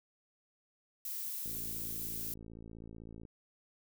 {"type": "noise", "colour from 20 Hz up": "violet", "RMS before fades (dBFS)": -40, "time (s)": [1.05, 2.34], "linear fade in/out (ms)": 2}
{"type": "click train", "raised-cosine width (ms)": 3, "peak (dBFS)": -37, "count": 101, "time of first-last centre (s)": [1.46, 3.252], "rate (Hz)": 55.8}
{"effects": []}